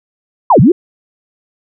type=linear two-way sweep; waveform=sine; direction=down then up; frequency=1089 to 105.6 to 391.1 Hz; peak=-3 dBFS; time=0.5-0.72 s; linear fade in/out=5 ms; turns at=0.6 s; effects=none